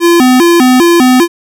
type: tone with vibrato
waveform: square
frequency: 294.8 Hz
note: D4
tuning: 7 cents sharp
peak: -4 dBFS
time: 0-1.28 s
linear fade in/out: 50 ms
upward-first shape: square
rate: 2.5 Hz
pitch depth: 260 cents each way
effects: none